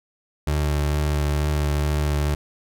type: tone with vibrato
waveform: 30% pulse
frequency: 74 Hz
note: D2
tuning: 14 cents sharp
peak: -17 dBFS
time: 0.47-2.35 s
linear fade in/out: 5 ms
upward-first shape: triangle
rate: 2.2 Hz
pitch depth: 22 cents each way
effects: none